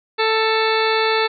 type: harmonic tone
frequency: 442 Hz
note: A4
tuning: 8 cents sharp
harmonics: 1 / 2 / 3 / 4 / 5 / 6 / 8 / 9 / 10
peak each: -19 / -22 / -24 / -25 / -26 / -27 / -28 / -29 / -29 dBFS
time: 0.18-1.28 s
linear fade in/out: 20 ms
effects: none